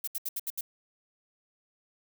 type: noise bursts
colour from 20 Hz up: violet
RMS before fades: -33 dBFS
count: 6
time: 0.04-0.61 s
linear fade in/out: 5 ms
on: 35 ms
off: 72 ms
effects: none